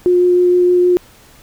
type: tone with vibrato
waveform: sine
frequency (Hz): 357.5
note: F4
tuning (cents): +41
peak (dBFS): -8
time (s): 0.06-0.97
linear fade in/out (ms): 0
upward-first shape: triangle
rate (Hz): 6.4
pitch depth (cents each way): 9
effects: pink hiss -45 dBFS RMS until 1.42 s